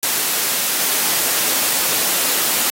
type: noise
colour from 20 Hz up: white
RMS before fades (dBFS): -18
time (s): 0.03-2.7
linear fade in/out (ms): 0
effects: high-pass 200 Hz 12 dB/octave + AAC 48 kbps